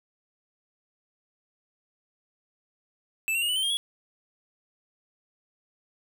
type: tone with pitch steps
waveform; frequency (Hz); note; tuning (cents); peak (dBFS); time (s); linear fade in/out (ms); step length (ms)
square; 2637 / 2744 / 2856 / 2972 / 3093 / 3219 / 3349; E7 / F7 / F7 / F#7 / G7 / G7 / G#7; 0 / -31 / +38 / +7 / -24 / +45 / +14; -25; 3.28-3.77; 0; 70
effects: none